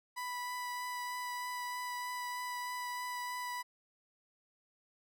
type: tone with vibrato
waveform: 30% pulse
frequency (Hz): 987.8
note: B5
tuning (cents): 0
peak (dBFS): -35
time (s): 0.16-3.63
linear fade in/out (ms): 20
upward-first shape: triangle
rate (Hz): 3.2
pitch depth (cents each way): 10
effects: none